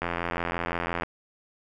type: click train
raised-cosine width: 0.5 ms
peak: -13 dBFS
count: 88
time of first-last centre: 0.02-1.034 s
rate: 85.8 Hz
effects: none